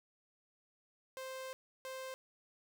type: tone bursts at uneven times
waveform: sawtooth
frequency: 523.3 Hz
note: C5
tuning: in tune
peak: -39 dBFS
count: 2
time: 1.17-1.53 / 1.85-2.14 s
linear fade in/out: 0 ms
effects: none

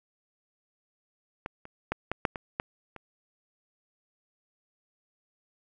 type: clicks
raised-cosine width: 0.5 ms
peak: -19 / -29 / -13 / -14 / -9 / -20 / -13 / -27 dBFS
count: 8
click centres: 1.461 / 1.654 / 1.92 / 2.116 / 2.252 / 2.358 / 2.599 / 2.963 s
effects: none

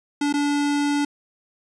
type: tone with dropouts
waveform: square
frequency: 288.8 Hz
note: D4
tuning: 29 cents flat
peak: -20 dBFS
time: 0.21-1.05 s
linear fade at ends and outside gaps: 5 ms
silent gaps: 0.327-0.338 s
effects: resampled to 22050 Hz

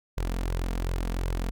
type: tone with flanger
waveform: sawtooth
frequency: 43.65 Hz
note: F1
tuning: in tune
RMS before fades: -29 dBFS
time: 0.17-1.51 s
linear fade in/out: 10 ms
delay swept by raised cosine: 1.9 to 4.4 ms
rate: 2.7 Hz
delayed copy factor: +0.5
effects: none

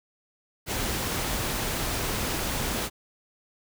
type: noise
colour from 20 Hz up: pink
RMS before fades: -29 dBFS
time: 0.66-2.9 s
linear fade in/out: 50 ms
effects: none

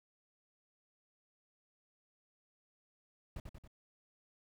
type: noise with echo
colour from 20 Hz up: brown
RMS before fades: -43 dBFS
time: 3.36-3.4 s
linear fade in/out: 2 ms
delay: 92 ms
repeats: 3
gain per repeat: -4 dB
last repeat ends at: 3.676 s
effects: none

